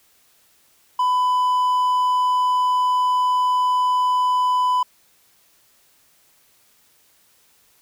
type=tone; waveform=triangle; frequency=1000 Hz; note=B5; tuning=21 cents sharp; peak=-14 dBFS; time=0.99-4.83 s; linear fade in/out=5 ms; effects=white hiss -58 dBFS RMS until 7.81 s